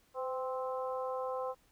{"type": "harmonic tone with a mistuned harmonic", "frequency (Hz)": 261.6, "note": "C4", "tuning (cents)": 0, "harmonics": [2, 3, 4, 5], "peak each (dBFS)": [-36, -42, -41, -47], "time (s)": [0.14, 1.55], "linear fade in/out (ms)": 50, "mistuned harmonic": 2, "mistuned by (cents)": -32, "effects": ["pink hiss -69 dBFS RMS until 1.71 s"]}